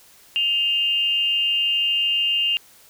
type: tone with amplitude modulation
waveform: sine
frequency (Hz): 2807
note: F7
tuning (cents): +8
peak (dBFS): -15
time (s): 0.36-2.57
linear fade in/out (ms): 0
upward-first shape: sine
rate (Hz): 267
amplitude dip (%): 60
effects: white hiss -51 dBFS RMS until 2.89 s